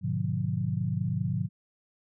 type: chord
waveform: sine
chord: G# diminished seventh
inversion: none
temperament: just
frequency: 103.83 / 124.59 / 149.51 / 179.41 Hz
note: G#2 / B2 / D3 / F3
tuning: 0 / +16 / +31 / +47 cents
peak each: -32 dBFS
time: 0.01-1.49 s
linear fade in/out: 50 ms
effects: none